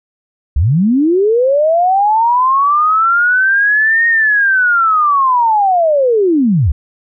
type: linear two-way sweep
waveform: sine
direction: up then down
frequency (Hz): 58.27 to 1864.7 to 58.27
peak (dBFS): -8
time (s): 0.56-6.72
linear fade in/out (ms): 5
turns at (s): 4.07
effects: none